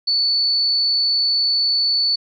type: tone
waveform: sine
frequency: 4468 Hz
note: C#8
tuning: 13 cents sharp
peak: -15 dBFS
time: 0.07-2.16 s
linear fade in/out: 10 ms
effects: none